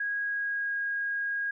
sine tone with pitch glide, 1647 to 1635.6 Hz, G#6 to G#6, -15 to -27 cents, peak -28 dBFS, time 0-1.51 s, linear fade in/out 5 ms, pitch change -12 cents, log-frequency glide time 0.29-0.76 s, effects none

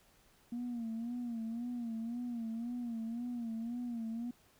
sine tone with vibrato, 234.3 Hz, A#3, 9 cents sharp, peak -35 dBFS, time 0.52-4.31 s, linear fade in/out 5 ms, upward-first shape sine, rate 1.9 Hz, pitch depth 77 cents each way, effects tanh soft clip ceiling -34 dBFS + pink hiss -67 dBFS RMS until 4.59 s

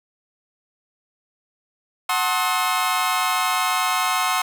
sawtooth chord, F# diminished seventh, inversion none, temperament just, 740 / 888 / 1065.6 / 1278.7 Hz, F#5 / A5 / C6 / Eb6, 0 / +16 / +31 / +47 cents, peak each -21 / -25 / -19 / -21 dBFS, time 2.09-4.42 s, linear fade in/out 5 ms, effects none

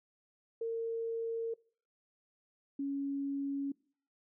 sine tone pair in turn, 457 / 278.4 Hz, A#4 / C#4, -34 / +8 cents, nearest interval major sixth, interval 858 cents, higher first, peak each -33 / -33 dBFS, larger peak neither, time 0.61-1.54 / 2.79-3.72 s, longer neither, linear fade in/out 5 ms, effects noise-tail reverb RT60 0.5 s tail -24 dB re dry

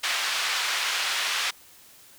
white band-pass noise, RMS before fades -27 dBFS, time 0.03-1.51 s, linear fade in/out 10 ms, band 1100 to 3800 Hz, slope 12 dB/octave, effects white hiss -52 dBFS RMS until 2.18 s

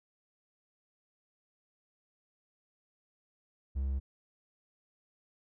triangle tone, 67.4 Hz, C#2, 48 cents flat, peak -28 dBFS, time 3.75-4 s, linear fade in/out 20 ms, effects none

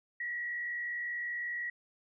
sine tone with frequency modulation, 1921 Hz, B6, 48 cents flat, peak -34 dBFS, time 0.2-1.7 s, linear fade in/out 5 ms, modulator 65.4 Hz, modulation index 0.58, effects none

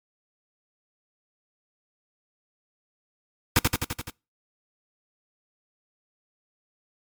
pink noise with echo, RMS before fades -18 dBFS, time 3.56-3.59 s, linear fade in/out 2 ms, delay 85 ms, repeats 6, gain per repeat -3 dB, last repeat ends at 4.1 s, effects noise-tail reverb RT60 0.3 s tail -26 dB re dry + MP3 96 kbps

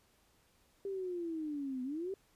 sine linear two-way sweep, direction down then up, 399 to 248.8 to 399 Hz, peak -36 dBFS, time 0.85-2.14 s, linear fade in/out 2 ms, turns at 1.83 s, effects pink hiss -70 dBFS RMS until 2.35 s + resampled to 32000 Hz

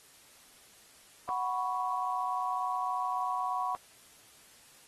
sine chord, F# suspended fourth, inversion none, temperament just, 740 / 986.7 / 1110 Hz, F#5 / B5 / C#6, 0 / -2 / +2 cents, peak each -34 dBFS, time 1.29-3.75 s, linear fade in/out 0 ms, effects white hiss -58 dBFS RMS until 4.87 s + AAC 32 kbps

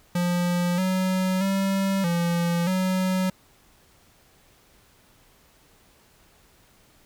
square tone with pitch steps, 175.9 / 186.6 / 194.4 / 171.3 / 186.3 Hz, F3 / F#3 / G3 / F3 / F#3, +13 / +15 / -14 / -33 / +12 cents, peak -22 dBFS, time 0.15-3.3 s, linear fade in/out 5 ms, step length 630 ms, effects pink hiss -58 dBFS RMS until 7.05 s

